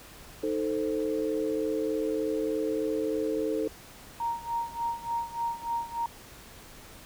sine chord, A diminished, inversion second, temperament equal, 311.1 / 440 / 523.3 Hz, Eb4 / A4 / C5, 0 / 0 / 0 cents, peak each -31 / -29 / -34 dBFS, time 0.43-3.68 s, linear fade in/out 5 ms
sine tone with tremolo, 932.3 Hz, A#5, in tune, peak -26 dBFS, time 4.2-6.06 s, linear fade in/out 2 ms, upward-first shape sine, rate 3.4 Hz, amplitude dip 85%
effects pink hiss -49 dBFS RMS until 7.05 s

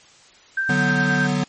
sine tone with tremolo, 1568 Hz, G6, in tune, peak -18 dBFS, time 0.57-1.27 s, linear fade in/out 5 ms, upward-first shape sine, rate 9.6 Hz, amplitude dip 35%
square chord, B minor, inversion first, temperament equal, 146.83 / 185 / 246.9 Hz, D3 / F#3 / B3, 0 / 0 / 0 cents, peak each -24 dBFS, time 0.69-1.44 s, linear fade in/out 5 ms
effects white hiss -50 dBFS RMS until 1.48 s + MP3 32 kbps

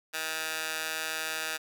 15% pulse tone with high-pass filter, 158.9 Hz, D#3, 37 cents sharp, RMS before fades -34 dBFS, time 0.13-1.58 s, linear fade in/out 20 ms, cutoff 1400 Hz, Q 0.77, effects none

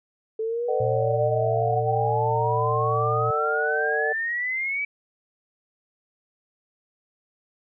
sine exponential sweep, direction up, 436.9 to 2308 Hz, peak -24 dBFS, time 0.39-4.85 s, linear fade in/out 5 ms
harmonic tone, 150 Hz, D3, 37 cents sharp, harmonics 3 / 4 / 5, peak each -26 / -29 / -29 dBFS, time 0.68-4.13 s, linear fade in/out 10 ms
sine tone, 116.54 Hz, A#2, in tune, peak -26 dBFS, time 0.8-3.31 s, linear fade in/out 5 ms
effects none

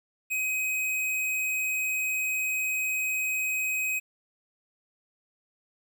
square tone, 2524 Hz, D#7, 24 cents sharp, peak -27 dBFS, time 0.3-4 s, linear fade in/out 20 ms, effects 10-bit

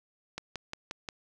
click train, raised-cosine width 0.2 ms, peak -19 dBFS, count 5, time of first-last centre 0.38-1.088 s, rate 5.65 Hz, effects none

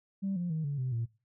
sine tone with pitch steps, 194.9 / 175.65 / 158.31 / 142.68 / 128.59 / 115.89 Hz, G3 / F3 / D#3 / D3 / C3 / A#2, -10 / +10 / +30 / -50 / -30 / -10 cents, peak -29 dBFS, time 0.22-1.06 s, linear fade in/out 20 ms, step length 140 ms, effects noise-tail reverb RT60 0.3 s tail -19 dB re dry + tanh soft clip ceiling -26 dBFS

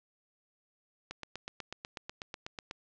click train, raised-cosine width 0.2 ms, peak -22 dBFS, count 14, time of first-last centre 1.11-2.711 s, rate 8.12 Hz, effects low-pass 6000 Hz 12 dB/octave

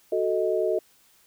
sine chord, D# diminished, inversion first, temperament equal with one note detuned, 370 / 440 / 626.9 Hz, F#4 / A4 / D#5, 0 / 0 / +13 cents, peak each -26 dBFS, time 0.12-0.79 s, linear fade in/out 5 ms, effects white hiss -60 dBFS RMS until 1.26 s

